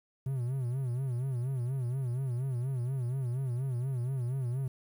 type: tone with vibrato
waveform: triangle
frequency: 127.5 Hz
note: C3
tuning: 44 cents flat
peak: -28 dBFS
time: 0.26-4.68 s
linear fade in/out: 5 ms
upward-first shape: sine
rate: 4.2 Hz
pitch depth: 120 cents each way
effects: 10-bit